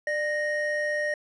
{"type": "tone pair together", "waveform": "triangle", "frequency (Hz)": [596.6, 1864.7], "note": ["D5", "A#6"], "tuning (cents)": [27, 0], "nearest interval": "octave + minor sixth", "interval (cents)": 1973, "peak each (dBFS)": -26, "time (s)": [0.07, 1.14], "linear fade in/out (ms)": 2, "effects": ["resampled to 24000 Hz"]}